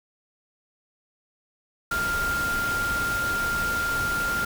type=tone in noise; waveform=sine; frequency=1396.9 Hz; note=F6; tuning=in tune; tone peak=-24 dBFS; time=1.91-4.45 s; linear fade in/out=5 ms; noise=pink; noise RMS=-32 dBFS; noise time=1.91-4.45 s; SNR=+5 dB; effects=none